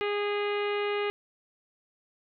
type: harmonic tone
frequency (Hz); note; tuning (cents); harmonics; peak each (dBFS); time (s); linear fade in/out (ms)
411; G#4; -18; 1 / 2 / 3 / 4 / 5 / 6 / 7 / 8 / 9 / 10; -28 / -38 / -37 / -42 / -38 / -40 / -41 / -52 / -51 / -55; 0.01-1.1; 0
effects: none